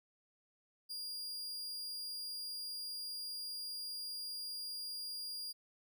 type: tone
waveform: 40% pulse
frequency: 4825 Hz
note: D8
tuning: 46 cents sharp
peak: -40 dBFS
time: 0.89-5.53 s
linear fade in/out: 20 ms
effects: none